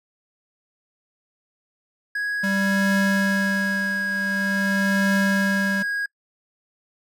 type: tone with pitch glide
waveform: triangle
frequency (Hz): 1661.2 to 1643.1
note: G#6 to G#6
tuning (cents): 0 to -19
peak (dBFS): -21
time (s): 2.15-6.06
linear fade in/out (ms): 5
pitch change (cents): -19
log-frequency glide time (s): 2.59-4.3
type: tone with tremolo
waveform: square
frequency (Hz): 196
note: G3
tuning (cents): 0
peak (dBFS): -19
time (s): 2.43-5.83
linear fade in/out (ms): 10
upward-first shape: triangle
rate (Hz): 0.46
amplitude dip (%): 80
effects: noise-tail reverb RT60 0.1 s tail -24 dB re dry